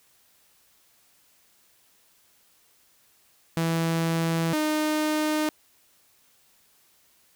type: tone pair in turn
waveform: sawtooth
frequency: 164.81 / 306.6 Hz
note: E3 / D#4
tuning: 0 / -25 cents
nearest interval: major seventh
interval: 1075 cents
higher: second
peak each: -19 / -19 dBFS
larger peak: neither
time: 3.57-4.53 / 4.53-5.49 s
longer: neither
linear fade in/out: 0 ms
effects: white hiss -62 dBFS RMS until 7.35 s